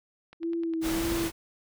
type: click train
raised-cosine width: 0.3 ms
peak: -32 dBFS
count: 5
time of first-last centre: 0.33-0.737 s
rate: 9.84 Hz
type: tone with vibrato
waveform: sine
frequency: 329.6 Hz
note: E4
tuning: in tune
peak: -27 dBFS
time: 0.4-1.31 s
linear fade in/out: 50 ms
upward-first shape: sine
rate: 1.7 Hz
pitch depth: 33 cents each way
type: noise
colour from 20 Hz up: pink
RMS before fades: -33 dBFS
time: 0.81-1.32 s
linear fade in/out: 50 ms
effects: none